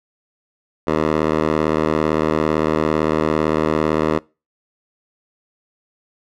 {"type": "tone with band-pass filter", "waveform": "10% pulse", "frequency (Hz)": 77.78, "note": "D#2", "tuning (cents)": 0, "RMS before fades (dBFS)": -18, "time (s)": [0.87, 4.19], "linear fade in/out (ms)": 10, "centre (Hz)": 650, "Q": 0.75, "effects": ["noise-tail reverb RT60 0.3 s tail -24 dB re dry"]}